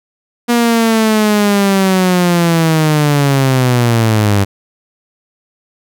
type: linear sweep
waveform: sawtooth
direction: down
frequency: 240 to 98 Hz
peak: -5 dBFS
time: 0.48-4.45 s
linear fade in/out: 20 ms
effects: none